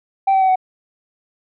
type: tone with pitch steps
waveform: sine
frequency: 778 / 767.7 / 757.6 / 747.6 Hz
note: G5 / G5 / F#5 / F#5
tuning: -13 / -36 / +41 / +18 cents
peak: -9 dBFS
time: 0.27-0.558 s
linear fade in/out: 10 ms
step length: 72 ms
effects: tanh soft clip ceiling -10 dBFS